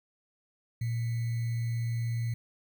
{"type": "tone with sample-and-hold", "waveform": "sine", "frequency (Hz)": 116.54, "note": "A#2", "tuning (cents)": 0, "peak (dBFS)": -28, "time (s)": [0.81, 2.34], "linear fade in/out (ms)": 5, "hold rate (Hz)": 2100, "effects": []}